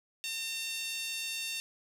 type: tone with high-pass filter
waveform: 5% pulse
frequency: 907 Hz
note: A#5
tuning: 48 cents flat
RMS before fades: -37 dBFS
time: 0.24-1.6 s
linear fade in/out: 0 ms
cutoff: 2900 Hz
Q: 3.2
effects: none